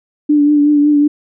sine tone with vibrato, 293.7 Hz, D4, in tune, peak -7 dBFS, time 0.29-1.08 s, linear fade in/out 10 ms, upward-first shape triangle, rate 5.4 Hz, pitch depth 34 cents each way, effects none

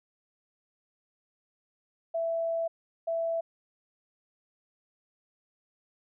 sine tone pair in turn, 663 / 663 Hz, E5 / E5, +10 / +10 cents, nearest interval unison, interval 0 cents, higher neither, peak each -27 dBFS, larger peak neither, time 2.14-2.68 / 3.07-3.41 s, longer first, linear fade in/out 10 ms, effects none

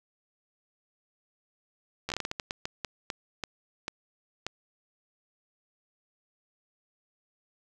slowing click train, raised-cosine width 0.2 ms, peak -15 dBFS, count 16, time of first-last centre 2.09-4.466 s, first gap 12 ms, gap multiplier 1.32, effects none

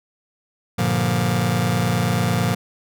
sawtooth chord, G minor seventh, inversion none, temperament just, 98 / 117.6 / 147 / 176.4 Hz, G2 / Bb2 / D3 / F3, 0 / +16 / +2 / +18 cents, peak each -22 / -17 / -21 / -18 dBFS, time 0.78-2.55 s, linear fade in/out 10 ms, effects none

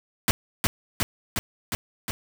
pink noise with echo, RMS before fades -20 dBFS, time 0.28-0.31 s, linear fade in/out 0 ms, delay 360 ms, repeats 5, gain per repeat -2 dB, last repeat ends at 2.11 s, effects none

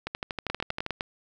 two click trains, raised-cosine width 0.3 ms, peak -13 / -15 dBFS, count 6 / 11, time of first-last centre 0.5-1.009 / 0.07-0.864 s, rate 9.83 / 12.6 Hz, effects none

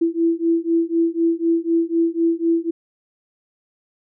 sine beating tone pair, 331 / 335 Hz, E4 / E4, +7 / +28 cents, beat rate 4 Hz, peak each -19 dBFS, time 0.01-2.71 s, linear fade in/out 10 ms, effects none

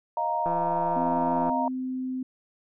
sine chord, Eb suspended second, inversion none, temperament just, 622.3 / 700 / 933.4 Hz, Eb5 / F5 / Bb5, 0 / +4 / +2 cents, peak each -32 / -30 / -26 dBFS, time 0.17-1.68 s, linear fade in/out 2 ms
click train, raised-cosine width 1 ms, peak -20 dBFS, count 177, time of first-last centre 0.46-1.495 s, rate 170 Hz
sine tone, 257.6 Hz, C4, 27 cents flat, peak -28 dBFS, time 0.96-2.23 s, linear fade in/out 5 ms
effects none

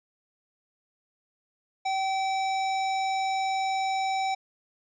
square tone, 769 Hz, G5, 33 cents flat, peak -26 dBFS, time 1.85-4.35 s, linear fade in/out 10 ms, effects resampled to 16000 Hz

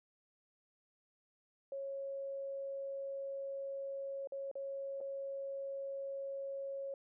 sine tone with dropouts, 549 Hz, C#5, 17 cents flat, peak -39 dBFS, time 1.72-6.94 s, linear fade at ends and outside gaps 2 ms, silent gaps 4.273-4.321 / 4.514-4.554 / 5.005-5.011 s, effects none

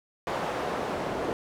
pink noise with band-pass filter sweep, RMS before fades -31 dBFS, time 0.27-1.33 s, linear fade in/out 0 ms, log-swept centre 760 to 500 Hz, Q 1, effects none

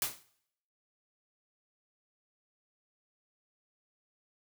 white noise with exponential decay, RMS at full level -28 dBFS, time 0.02-0.23 s, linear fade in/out 1 ms, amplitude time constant 44 ms, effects noise-tail reverb RT60 0.7 s tail -19 dB re dry

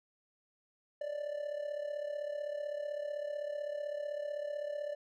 triangle tone with amplitude modulation, 587.3 Hz, D5, in tune, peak -31 dBFS, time 1.01-4.95 s, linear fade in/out 5 ms, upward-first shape sine, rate 35.8 Hz, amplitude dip 70%, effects none

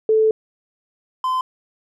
sine / triangle tone pair in turn, 437.8 / 1028.1 Hz, A4 / C6, -9 / -31 cents, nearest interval octave + minor third, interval 1478 cents, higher second, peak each -12 / -16 dBFS, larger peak first, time 0.09-0.31 / 1.24-1.41 s, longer first, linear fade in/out 2 ms, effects none

